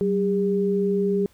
sine tone pair together, 190 / 403.2 Hz, F#3 / G4, +46 / +49 cents, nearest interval octave + minor second, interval 1303 cents, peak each -23 / -21 dBFS, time 0.01-1.26 s, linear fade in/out 0 ms, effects pink hiss -59 dBFS RMS until 1.33 s

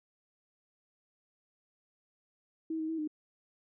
sine tone with pitch steps, 321.3 / 315.7 / 323.5 / 305.5 Hz, E4 / D#4 / E4 / D#4, -44 / +25 / -32 / -32 cents, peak -32 dBFS, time 2.7-3.076 s, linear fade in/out 5 ms, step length 94 ms, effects none

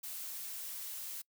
blue noise, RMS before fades -43 dBFS, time 0.03-1.22 s, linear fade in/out 10 ms, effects noise-tail reverb RT60 0.1 s tail -25 dB re dry

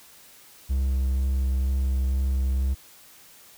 triangle tone with vibrato, 65.9 Hz, C2, 13 cents sharp, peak -19 dBFS, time 0.69-2.75 s, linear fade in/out 20 ms, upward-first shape sine, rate 2.1 Hz, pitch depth 13 cents each way, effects white hiss -51 dBFS RMS until 3.57 s

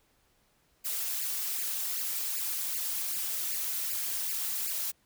blue noise with flanger, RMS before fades -33 dBFS, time 0.84-4.92 s, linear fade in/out 20 ms, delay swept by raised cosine 0.41 to 4.61 ms, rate 2.6 Hz, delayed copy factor +0.85, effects pink hiss -69 dBFS RMS until 5.05 s

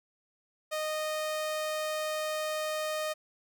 sawtooth tone, 618 Hz, D#5, 12 cents flat, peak -27 dBFS, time 0.71-3.14 s, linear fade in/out 20 ms, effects none

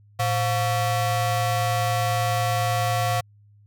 35% pulse ring-modulated tone, 412 Hz, G#4, 14 cents flat, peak -16 dBFS, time 0.19-3.21 s, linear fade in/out 10 ms, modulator 299 Hz, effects added 103 Hz sine -51 dBFS peak until 3.66 s

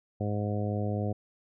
harmonic tone, 103.83 Hz, G#2, in tune, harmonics 1 / 2 / 3 / 4 / 5 / 6 / 7, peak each -30 / -34 / -39 / -39 / -38 / -41 / -41 dBFS, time 0.2-1.13 s, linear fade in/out 10 ms, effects none

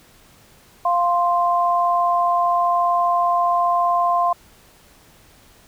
sine tone pair together, 698.5 / 1046.5 Hz, F5 / C6, 0 / 0 cents, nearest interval perfect fifth, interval 700 cents, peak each -18 dBFS, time 0.85-4.33 s, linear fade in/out 5 ms, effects pink hiss -51 dBFS RMS until 5.67 s

